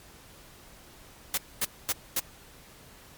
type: noise bursts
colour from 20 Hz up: white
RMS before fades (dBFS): -27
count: 4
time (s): 1.34-2.196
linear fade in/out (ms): 2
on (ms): 34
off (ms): 240
effects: pink hiss -52 dBFS RMS until 3.17 s + MP3 96 kbps